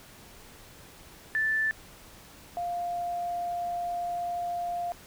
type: tone pair in turn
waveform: sine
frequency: 1760 / 699.7 Hz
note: A6 / F5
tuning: 0 / +3 cents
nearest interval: octave + major third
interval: 1597 cents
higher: first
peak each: -24 / -29 dBFS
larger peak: first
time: 1.35-1.71 / 2.57-4.92 s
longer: second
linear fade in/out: 0 ms
effects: pink hiss -51 dBFS RMS until 5.06 s